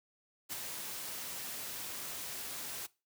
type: noise with ADSR envelope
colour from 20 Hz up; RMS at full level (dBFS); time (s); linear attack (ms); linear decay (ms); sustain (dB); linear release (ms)
white; -38; 0.49-2.87; 31; 18; -4; 15
effects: noise-tail reverb RT60 0.3 s tail -22 dB re dry + high-pass 80 Hz 12 dB/octave